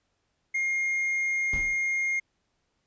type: tone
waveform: triangle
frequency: 2131 Hz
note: C7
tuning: 31 cents sharp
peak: -23 dBFS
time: 0.54-2.2 s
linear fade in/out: 10 ms
type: noise with exponential decay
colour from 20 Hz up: brown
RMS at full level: -30 dBFS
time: 1.53-1.88 s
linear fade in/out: 1 ms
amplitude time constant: 76 ms
effects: pink hiss -75 dBFS RMS until 2.86 s + resampled to 16000 Hz